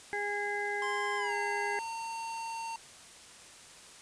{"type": "harmonic tone", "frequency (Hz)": 410, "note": "G#4", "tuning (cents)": -22, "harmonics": [1, 2, 4, 5], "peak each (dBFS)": [-37, -37, -37, -37], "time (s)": [0.13, 1.79], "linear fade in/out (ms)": 0}
{"type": "tone with pitch glide", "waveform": "square", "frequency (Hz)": [1046.5, 911], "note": ["C6", "A#5"], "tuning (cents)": [0, -40], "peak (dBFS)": -37, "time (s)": [0.82, 2.76], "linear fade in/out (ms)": 2, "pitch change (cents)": -240, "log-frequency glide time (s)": [1.17, 1.34]}
{"effects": ["white hiss -52 dBFS RMS until 4.01 s", "resampled to 22050 Hz"]}